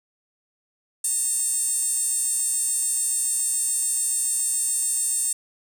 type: tone with high-pass filter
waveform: sawtooth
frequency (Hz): 907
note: A#5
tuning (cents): -48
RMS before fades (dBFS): -24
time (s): 1.04-5.33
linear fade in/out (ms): 5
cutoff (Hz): 8400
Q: 9.5
effects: none